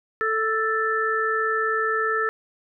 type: harmonic tone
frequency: 440.8 Hz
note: A4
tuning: 3 cents sharp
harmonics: 1 / 3 / 4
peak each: -26 / -24 / -25 dBFS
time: 0.21-2.29 s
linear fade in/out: 0 ms
effects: none